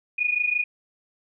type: tone pair together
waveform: sine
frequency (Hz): 2450 / 2476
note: D#7 / D#7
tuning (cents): -27 / -9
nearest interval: unison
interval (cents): 18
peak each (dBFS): -23 / -25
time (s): 0.18-0.64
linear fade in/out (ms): 10
effects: none